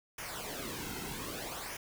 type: noise with flanger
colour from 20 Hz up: pink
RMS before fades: -41 dBFS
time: 0.18-1.77 s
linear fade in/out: 5 ms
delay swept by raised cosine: 0.24 to 1.74 ms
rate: 0.63 Hz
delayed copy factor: -0.65
effects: none